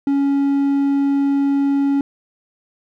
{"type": "tone", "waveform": "triangle", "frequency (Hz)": 279, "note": "C#4", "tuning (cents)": 11, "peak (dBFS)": -12, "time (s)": [0.07, 2.01], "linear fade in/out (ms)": 2, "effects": []}